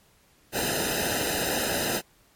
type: noise with comb filter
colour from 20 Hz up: pink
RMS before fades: -27 dBFS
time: 0.52-2.02 s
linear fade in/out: 50 ms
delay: 0.89 ms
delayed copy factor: -1
effects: pink hiss -61 dBFS RMS until 2.35 s + MP3 64 kbps